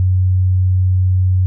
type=tone; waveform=sine; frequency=92.5 Hz; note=F#2; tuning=in tune; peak=-10 dBFS; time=0-1.46 s; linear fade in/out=0 ms; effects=none